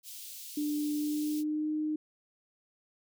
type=high-pass noise; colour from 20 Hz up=white; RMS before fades=-45 dBFS; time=0.03-1.44 s; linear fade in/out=50 ms; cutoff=3000 Hz; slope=24 dB/octave
type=tone with pitch glide; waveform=sine; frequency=297 to 306.6 Hz; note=D4 to D#4; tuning=+20 to -25 cents; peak=-29 dBFS; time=0.57-1.96 s; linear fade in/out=5 ms; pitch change=+55 cents; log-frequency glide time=0.93-1.7 s
effects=none